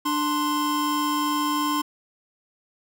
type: tone pair together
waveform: square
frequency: 296.2 / 1046.5 Hz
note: D4 / C6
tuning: +15 / 0 cents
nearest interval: octave + minor seventh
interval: 2185 cents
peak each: -26 / -25 dBFS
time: 0.05-1.82 s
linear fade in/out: 10 ms
effects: none